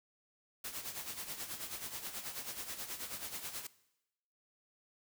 white noise with tremolo, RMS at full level -41 dBFS, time 0.64-3.67 s, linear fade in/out 5 ms, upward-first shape sine, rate 9.3 Hz, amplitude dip 65%, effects noise-tail reverb RT60 0.9 s tail -19 dB re dry

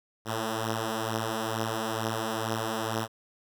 5% pulse beating tone pair, 110 / 112.2 Hz, A2 / A2, 0 / +34 cents, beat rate 2.2 Hz, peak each -23 / -19 dBFS, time 0.25-3.08 s, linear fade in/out 50 ms, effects none

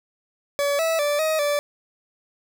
40% pulse tone with pitch steps, 570 / 652 / 584 / 630 / 582 Hz, C#5 / E5 / D5 / D#5 / D5, +48 / -19 / -10 / +21 / -16 cents, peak -19 dBFS, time 0.59-1.59 s, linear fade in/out 0 ms, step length 200 ms, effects none

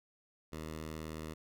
10% pulse tone, 78.6 Hz, D#2, 18 cents sharp, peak -33 dBFS, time 0.52-1.34 s, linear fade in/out 10 ms, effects none

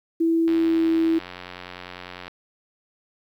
sine tone with pitch glide, 329.6 to 326.9 Hz, E4 to E4, 0 to -14 cents, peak -17 dBFS, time 0.2-1.19 s, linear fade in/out 10 ms, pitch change -14 cents, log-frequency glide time 0.53-0.86 s
click train, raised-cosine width 0.3 ms, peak -20 dBFS, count 163, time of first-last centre 0.48-2.28 s, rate 90 Hz
effects 9-bit

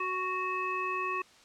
harmonic tone, 370 Hz, F#4, in tune, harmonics 1 / 3 / 5 / 7, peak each -38 / -32 / -42 / -36 dBFS, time 0-1.22 s, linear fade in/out 5 ms, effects white hiss -58 dBFS RMS until 1.44 s + low-pass 6000 Hz 12 dB/octave

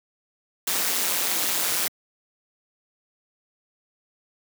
white noise with amplitude modulation, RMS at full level -21 dBFS, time 0.67-1.88 s, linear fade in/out 5 ms, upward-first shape sine, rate 180 Hz, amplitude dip 80%, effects high-pass 200 Hz 12 dB/octave

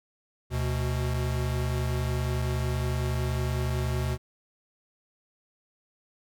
square tone pair together, 73.42 / 124.19 Hz, D2 / B2, 0 / +10 cents, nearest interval major sixth, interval 910 cents, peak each -30 / -29 dBFS, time 0.5-4.18 s, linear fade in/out 50 ms, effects none

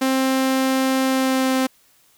sawtooth tone with pitch glide, 263.8 to 261.4 Hz, C4 to C4, +14 to -1 cents, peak -13 dBFS, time 0.01-1.67 s, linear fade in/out 10 ms, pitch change -15 cents, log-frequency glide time 1.03-1.56 s, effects white hiss -57 dBFS RMS until 2.17 s

